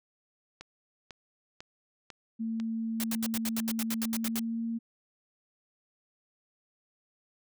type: click train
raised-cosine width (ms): 0.2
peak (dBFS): -26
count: 5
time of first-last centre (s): 0.61-2.6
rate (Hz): 2.01
type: tone with pitch glide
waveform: sine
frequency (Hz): 225.4 to 229.5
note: A3 to A#3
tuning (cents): +42 to -27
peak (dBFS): -30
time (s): 2.39-4.79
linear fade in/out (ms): 20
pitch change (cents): +31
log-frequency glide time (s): 4.03-4.65
type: noise bursts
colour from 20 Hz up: white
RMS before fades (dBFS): -34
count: 13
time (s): 3-4.393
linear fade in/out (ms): 0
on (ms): 37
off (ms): 76
effects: none